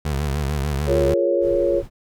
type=tone with vibrato; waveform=25% pulse; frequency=71.8 Hz; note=D2; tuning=39 cents flat; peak=-17 dBFS; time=0.05-1.14 s; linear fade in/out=5 ms; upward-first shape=sine; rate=6.7 Hz; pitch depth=120 cents each way
type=chord; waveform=sine; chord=Bb minor seventh; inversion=second; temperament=equal; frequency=349.2 / 415.3 / 466.2 / 554.4 Hz; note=F4 / Ab4 / Bb4 / Db5; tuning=0 / 0 / 0 / 0 cents; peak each=-21 / -25 / -25 / -19 dBFS; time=0.86-1.83 s; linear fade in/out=50 ms
type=noise; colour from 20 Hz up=brown; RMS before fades=-34 dBFS; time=1.4-1.9 s; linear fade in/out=50 ms
effects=none